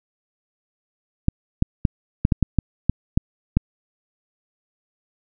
clicks, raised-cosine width 5 ms, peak -3 dBFS, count 10, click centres 1.284 / 1.624 / 1.852 / 2.251 / 2.322 / 2.427 / 2.587 / 2.896 / 3.175 / 3.57 s, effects none

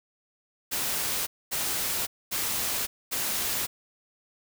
white noise bursts, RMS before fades -29 dBFS, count 4, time 0.71-3.67 s, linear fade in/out 20 ms, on 560 ms, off 240 ms, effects none

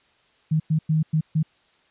sine tone bursts at uneven times, 156.8 Hz, D#3, 14 cents sharp, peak -17 dBFS, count 5, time 0.51-0.6 / 0.7-0.79 / 0.89-1.03 / 1.13-1.21 / 1.35-1.43 s, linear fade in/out 10 ms, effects white hiss -61 dBFS RMS until 1.9 s + resampled to 8000 Hz

